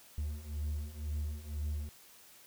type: beating tone pair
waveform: triangle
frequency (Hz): 73.42 / 75.42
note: D2 / D2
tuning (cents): 0 / +47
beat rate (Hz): 2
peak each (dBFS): -38 / -35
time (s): 0.18-1.89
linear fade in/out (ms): 0
effects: white hiss -58 dBFS RMS until 2.46 s